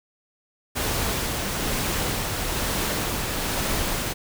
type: noise with tremolo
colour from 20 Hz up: pink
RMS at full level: -25 dBFS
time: 0.75-4.14 s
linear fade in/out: 20 ms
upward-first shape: sine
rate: 1.1 Hz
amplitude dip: 25%
effects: none